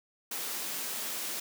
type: high-pass noise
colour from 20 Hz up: white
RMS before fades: -36 dBFS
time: 0.31-1.4 s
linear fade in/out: 5 ms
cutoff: 170 Hz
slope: 24 dB/octave
effects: none

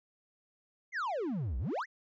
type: exponential two-way sweep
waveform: triangle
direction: down then up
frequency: 2200 to 55.7 to 2200 Hz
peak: -30 dBFS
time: 0.92-1.86 s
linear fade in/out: 50 ms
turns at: 1.58 s
effects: resampled to 16000 Hz

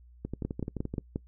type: two click trains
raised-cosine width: 3 ms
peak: -21 / -18 dBFS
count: 9 / 5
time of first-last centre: 0.25-0.94 / 0.45-1.159 s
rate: 11.6 / 5.64 Hz
effects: noise-tail reverb RT60 0.1 s tail -23 dB re dry + added 60 Hz sine -52 dBFS peak until 1.27 s

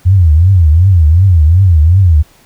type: tone with vibrato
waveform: sine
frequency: 85.9 Hz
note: F2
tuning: 28 cents flat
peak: -3 dBFS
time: 0.05-2.23 s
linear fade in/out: 20 ms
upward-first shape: triangle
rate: 2.7 Hz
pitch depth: 270 cents each way
effects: pink hiss -46 dBFS RMS until 2.45 s

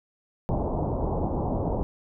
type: low-pass noise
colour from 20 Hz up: pink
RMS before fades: -27 dBFS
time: 0.49-1.83 s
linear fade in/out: 0 ms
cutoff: 930 Hz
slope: 48 dB/octave
effects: none

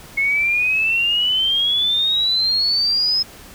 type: exponential sweep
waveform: sine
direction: up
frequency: 2175 to 5160 Hz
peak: -15 dBFS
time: 0.17-3.23 s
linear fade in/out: 10 ms
effects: pink hiss -41 dBFS RMS until 3.54 s

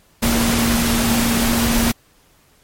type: tone in noise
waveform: sine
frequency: 233.1 Hz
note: A#3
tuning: in tune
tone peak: -17 dBFS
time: 0.22-1.92 s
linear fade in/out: 10 ms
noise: pink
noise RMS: -19 dBFS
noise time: 0.22-1.92 s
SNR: -1 dB
effects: pink hiss -55 dBFS RMS until 2.63 s + MP3 64 kbps

